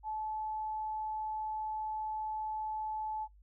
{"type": "tone", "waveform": "sine", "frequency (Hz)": 865, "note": "A5", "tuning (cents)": -30, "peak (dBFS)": -35, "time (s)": [0.03, 3.28], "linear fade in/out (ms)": 50, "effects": ["noise-tail reverb RT60 0.1 s tail -17 dB re dry", "added 50 Hz sine -57 dBFS peak until 3.42 s"]}